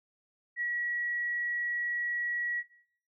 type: tone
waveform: sine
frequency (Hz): 1922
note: B6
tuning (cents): -48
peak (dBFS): -29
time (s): 0.56-2.64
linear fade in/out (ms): 50
effects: noise-tail reverb RT60 0.6 s tail -17 dB re dry